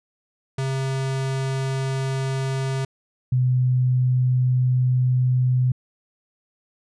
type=tone pair in turn; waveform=square / sine; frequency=133.8 / 126.59 Hz; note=C3 / B2; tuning=+39 / +43 cents; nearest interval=minor second; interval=96 cents; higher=first; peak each=-23 / -16 dBFS; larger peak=second; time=0.58-2.85 / 3.32-5.72 s; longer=second; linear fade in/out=5 ms; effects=resampled to 22050 Hz